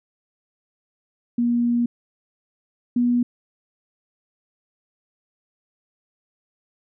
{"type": "tone pair in turn", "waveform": "sine", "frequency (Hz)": [238.5, 242.7], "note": ["A#3", "B3"], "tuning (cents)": [40, -30], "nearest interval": "unison", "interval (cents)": 30, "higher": "second", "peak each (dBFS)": [-17, -16], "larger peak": "second", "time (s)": [[1.38, 1.86], [2.96, 3.23]], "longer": "first", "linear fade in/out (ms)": 5, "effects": []}